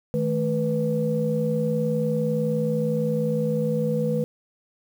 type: tone cluster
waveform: sine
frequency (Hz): 157.5 / 217.2 / 491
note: D#3 / A3 / B4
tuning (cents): +21 / -22 / -10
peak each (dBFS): -25 / -26 / -24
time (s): 0.14-4.24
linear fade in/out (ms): 0
effects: tanh soft clip ceiling -11 dBFS + 8-bit